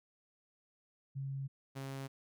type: tone pair in turn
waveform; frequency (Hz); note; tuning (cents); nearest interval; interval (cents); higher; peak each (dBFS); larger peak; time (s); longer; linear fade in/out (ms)
sine / sawtooth; 136.4 / 135.61; C#3 / C#3; -28 / -38; unison; 10; first; -37 / -37; neither; 1.15-1.48 / 1.75-2.08; neither; 20
effects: none